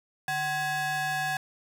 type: ring-modulated tone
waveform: square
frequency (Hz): 453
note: A#4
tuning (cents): -50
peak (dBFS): -25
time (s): 0.28-1.37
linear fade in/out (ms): 2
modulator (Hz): 1210
effects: none